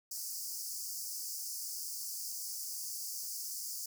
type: high-pass noise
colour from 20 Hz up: pink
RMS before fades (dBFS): -41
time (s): 0.11-3.86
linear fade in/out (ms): 5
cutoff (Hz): 4700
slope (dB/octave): 96
effects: none